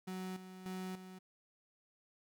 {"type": "tone with tremolo", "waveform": "35% pulse", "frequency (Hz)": 186, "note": "F#3", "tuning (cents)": 9, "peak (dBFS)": -39, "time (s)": [0.07, 1.19], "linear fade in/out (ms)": 10, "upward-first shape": "square", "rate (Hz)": 1.7, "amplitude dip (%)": 65, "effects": []}